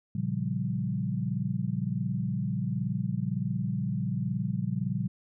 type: chord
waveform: sine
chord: G half-diminished seventh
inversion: first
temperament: equal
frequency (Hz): 116.54 / 138.59 / 174.61 / 196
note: Bb2 / Db3 / F3 / G3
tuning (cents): 0 / 0 / 0 / 0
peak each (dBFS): -33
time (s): 0.15-5.08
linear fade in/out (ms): 5
effects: none